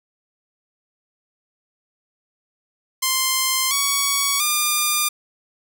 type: tone with pitch steps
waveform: 5% pulse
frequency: 1046.5 / 1121.6 / 1202.1 Hz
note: C6 / C#6 / D6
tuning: 0 / +20 / +40 cents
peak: -6 dBFS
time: 3.02-5.09 s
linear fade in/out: 10 ms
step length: 690 ms
effects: none